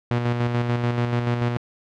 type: tone with tremolo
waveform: sawtooth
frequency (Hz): 120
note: B2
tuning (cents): -49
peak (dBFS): -15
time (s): 0.11-1.57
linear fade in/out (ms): 0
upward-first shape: square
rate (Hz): 6.9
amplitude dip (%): 40
effects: low-pass 3000 Hz 12 dB/octave